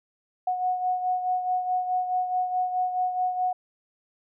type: beating tone pair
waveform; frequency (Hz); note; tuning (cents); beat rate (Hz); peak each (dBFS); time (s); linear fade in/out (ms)
sine; 732 / 736.7; F#5 / F#5; -19 / -8; 4.7; -24 / -32; 0.47-3.53; 5
effects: none